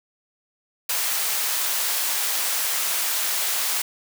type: high-pass noise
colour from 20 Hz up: white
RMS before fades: -24 dBFS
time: 0.89-3.82 s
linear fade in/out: 5 ms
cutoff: 660 Hz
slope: 12 dB/octave
effects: none